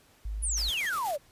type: tone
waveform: sine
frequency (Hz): 51.9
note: G#1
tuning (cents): 0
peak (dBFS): -31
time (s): 0.25-0.7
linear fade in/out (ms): 5
type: exponential sweep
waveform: sine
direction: down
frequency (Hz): 10548 to 538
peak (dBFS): -28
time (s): 0.42-1.18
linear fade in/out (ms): 20
type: noise with tremolo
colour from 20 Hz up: white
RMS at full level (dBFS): -40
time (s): 0.56-1.17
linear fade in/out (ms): 20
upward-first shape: square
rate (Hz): 8.2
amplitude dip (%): 40
type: tone bursts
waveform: 30% pulse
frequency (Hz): 3225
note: G7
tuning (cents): +48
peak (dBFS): -32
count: 3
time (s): 0.68-0.897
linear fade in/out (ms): 5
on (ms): 35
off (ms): 56
effects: pink hiss -61 dBFS RMS until 1.31 s + resampled to 32000 Hz